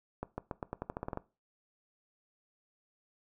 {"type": "accelerating click train", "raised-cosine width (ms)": 1, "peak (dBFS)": -22, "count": 12, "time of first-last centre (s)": [0.23, 1.174], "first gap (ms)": 150, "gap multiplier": 0.88, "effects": ["noise-tail reverb RT60 0.3 s tail -19 dB re dry"]}